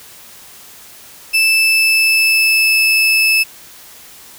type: tone with pitch glide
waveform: 35% pulse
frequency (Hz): 2637 to 2617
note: E7 to E7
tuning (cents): 0 to -13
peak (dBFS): -8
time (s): 1.33-3.44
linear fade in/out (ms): 20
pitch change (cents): -13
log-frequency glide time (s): 1.47-2.77
effects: white hiss -39 dBFS RMS until 4.38 s